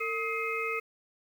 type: harmonic tone with a mistuned harmonic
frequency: 422.6 Hz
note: G#4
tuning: 30 cents sharp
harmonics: 1 / 3 / 5 / 6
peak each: -35 / -35 / -35 / -35 dBFS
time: 0-0.8 s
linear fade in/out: 10 ms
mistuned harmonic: 1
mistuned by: +120 cents
effects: 9-bit